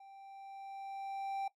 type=tone with level ramp; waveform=triangle; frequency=784 Hz; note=G5; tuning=in tune; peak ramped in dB=-51 to -32 dBFS; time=0-1.48 s; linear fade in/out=5 ms; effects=noise-tail reverb RT60 0.1 s tail -17 dB re dry